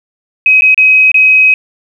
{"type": "tone with dropouts", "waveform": "sine", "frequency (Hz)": 2534, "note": "D#7", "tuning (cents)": 31, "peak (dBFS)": -3, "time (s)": [0.46, 1.54], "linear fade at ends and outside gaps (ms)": 2, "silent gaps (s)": [[0.61, 0.62], [0.745, 0.777], [1.117, 1.143]], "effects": ["7-bit"]}